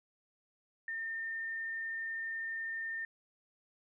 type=tone; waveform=sine; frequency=1812 Hz; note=A#6; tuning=50 cents flat; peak=-36 dBFS; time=0.88-3.05 s; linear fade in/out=2 ms; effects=none